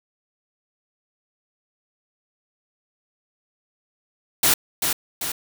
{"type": "noise with echo", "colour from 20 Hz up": "white", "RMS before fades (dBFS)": -17, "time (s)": [4.43, 4.54], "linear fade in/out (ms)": 5, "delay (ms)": 390, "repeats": 2, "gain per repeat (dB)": -5, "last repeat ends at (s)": 5.32, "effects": []}